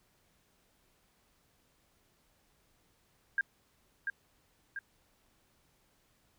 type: tone with echo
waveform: sine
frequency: 1608 Hz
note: G6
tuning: 44 cents sharp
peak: -26 dBFS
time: 3.38-3.41 s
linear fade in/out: 2 ms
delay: 690 ms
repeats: 2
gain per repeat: -5 dB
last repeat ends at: 4.79 s
effects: pink hiss -71 dBFS RMS until 6.38 s